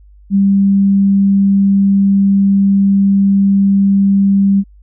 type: tone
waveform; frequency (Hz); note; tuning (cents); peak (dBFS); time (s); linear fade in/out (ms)
sine; 197.3; G3; +11; -7; 0.3-4.64; 50
effects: added 50 Hz sine -39 dBFS peak until 4.82 s